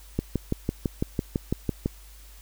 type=click train; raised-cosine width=3 ms; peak=-11 dBFS; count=11; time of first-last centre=0.19-1.859 s; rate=5.99 Hz; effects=added 50 Hz sine -46 dBFS peak until 2.41 s + white hiss -53 dBFS RMS until 2.41 s